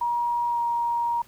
sine tone with pitch glide, 952 to 943.2 Hz, A#5 to A#5, +36 to +20 cents, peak -22 dBFS, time 0.01-1.22 s, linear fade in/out 5 ms, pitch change -16 cents, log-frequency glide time 0.49-0.59 s, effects pink hiss -54 dBFS RMS until 1.27 s

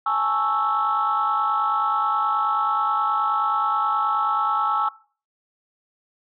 sine chord, A major seventh, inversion third, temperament equal, 830.6 / 880 / 1108.7 / 1318.5 Hz, G#5 / A5 / C#6 / E6, 0 / 0 / 0 / 0 cents, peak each -25 / -27 / -25 / -21 dBFS, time 0.06-4.89 s, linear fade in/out 5 ms, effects noise-tail reverb RT60 0.4 s tail -20 dB re dry + tanh soft clip ceiling -12 dBFS

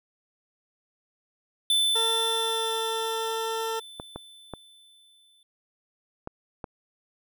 square tone with exponential decay, 3520 Hz, A7, in tune, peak -20 dBFS, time 1.7-5.43 s, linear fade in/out 2 ms, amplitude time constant 810 ms
20% pulse tone with pitch glide, 453 to 449.1 Hz, A#4 to A4, -50 to +35 cents, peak -23 dBFS, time 1.95-3.8 s, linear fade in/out 10 ms, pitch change -15 cents, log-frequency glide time 2.32-2.71 s
clicks, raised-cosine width 1 ms, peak -20 dBFS, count 5, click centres 3.999 / 4.16 / 4.537 / 6.274 / 6.642 s
effects none

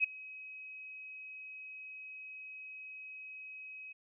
sine tone with ADSR envelope, 2542 Hz, D#7, 36 cents sharp, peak -23 dBFS, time 0-3.93 s, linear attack 40 ms, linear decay 7 ms, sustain -22 dB, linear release 12 ms, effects none

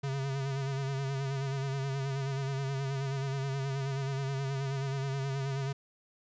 square tone with vibrato, 136.4 Hz, C#3, 28 cents flat, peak -32 dBFS, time 0.03-5.73 s, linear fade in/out 10 ms, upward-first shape sine, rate 9.4 Hz, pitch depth 44 cents each way, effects resampled to 16000 Hz + 12-bit

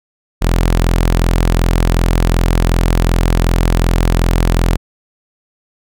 sawtooth tone, 42.68 Hz, F1, 39 cents flat, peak -6 dBFS, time 0.41-4.77 s, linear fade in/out 20 ms, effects none

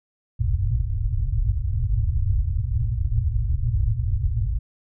white low-pass noise, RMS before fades -22 dBFS, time 0.39-4.59 s, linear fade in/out 10 ms, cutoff 120 Hz, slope 96 dB/octave, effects none

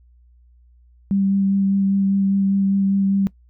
sine tone with vibrato, 196 Hz, G3, in tune, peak -15 dBFS, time 1.11-3.27 s, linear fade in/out 0 ms, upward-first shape sine, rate 5 Hz, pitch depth 12 cents each way, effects noise-tail reverb RT60 0.1 s tail -21 dB re dry + added 60 Hz sine -49 dBFS peak until 3.49 s

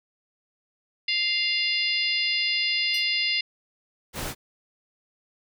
harmonic tone, 698.5 Hz, F5, in tune, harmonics 3 / 4 / 5 / 6 / 7, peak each -28 / -27 / -32 / -31 / -28 dBFS, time 1.08-3.41 s, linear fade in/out 5 ms
sawtooth tone with exponential decay, 2909 Hz, F#7, 30 cents flat, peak -27 dBFS, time 2.94-3.08 s, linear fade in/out 5 ms, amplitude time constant 30 ms
pink noise, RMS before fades -32 dBFS, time 4.13-4.35 s, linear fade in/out 50 ms
effects none

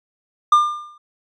triangle tone with exponential decay, 1200 Hz, D6, 37 cents sharp, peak -5 dBFS, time 0.52-0.98 s, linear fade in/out 5 ms, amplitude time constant 100 ms, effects resampled to 22050 Hz

